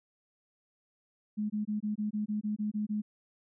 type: tone bursts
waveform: sine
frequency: 210.9 Hz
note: G#3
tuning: 27 cents sharp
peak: -29 dBFS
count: 11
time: 1.37-3.02 s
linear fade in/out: 20 ms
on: 130 ms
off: 22 ms
effects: none